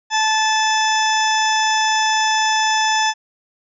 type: harmonic tone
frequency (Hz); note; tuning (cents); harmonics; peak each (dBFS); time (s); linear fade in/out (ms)
872; A5; -16; 1 / 2 / 3 / 4 / 6 / 7 / 8; -17 / -21 / -27 / -24 / -25 / -28 / -31; 0.1-3.14; 50
effects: none